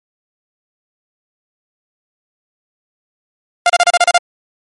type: tone bursts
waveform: sawtooth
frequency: 701 Hz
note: F5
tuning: 6 cents sharp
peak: -3 dBFS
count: 8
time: 3.66-4.179 s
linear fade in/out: 2 ms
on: 36 ms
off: 33 ms
effects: MP3 48 kbps